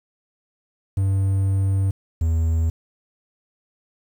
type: tone pair in turn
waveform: triangle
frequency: 96.8 / 81.4 Hz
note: G2 / E2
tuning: -21 / -21 cents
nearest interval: minor third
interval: 300 cents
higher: first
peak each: -15 dBFS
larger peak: neither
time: 0.97-1.91 / 2.21-2.7 s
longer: first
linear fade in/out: 5 ms
effects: 8-bit